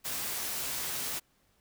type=noise with comb filter; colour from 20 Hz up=white; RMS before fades=-35 dBFS; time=0.04-1.2 s; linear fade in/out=20 ms; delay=15 ms; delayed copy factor=+0.5; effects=pink hiss -70 dBFS RMS until 1.6 s